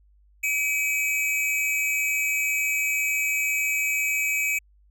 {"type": "tone pair together", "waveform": "square", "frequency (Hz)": [2300, 2538], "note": ["D7", "D#7"], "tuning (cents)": [-37, 34], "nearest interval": "major second", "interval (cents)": 171, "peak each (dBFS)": -26, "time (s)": [0.43, 4.59], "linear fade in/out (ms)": 10, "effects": ["added 50 Hz sine -55 dBFS peak until 4.9 s"]}